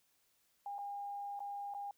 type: tone with dropouts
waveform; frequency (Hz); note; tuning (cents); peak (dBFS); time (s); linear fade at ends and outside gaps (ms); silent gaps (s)
sine; 808; G#5; -48; -40; 0.66-1.91; 2; 0.783-0.788 / 1.393-1.403 / 1.739-1.747
effects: white hiss -75 dBFS RMS until 1.97 s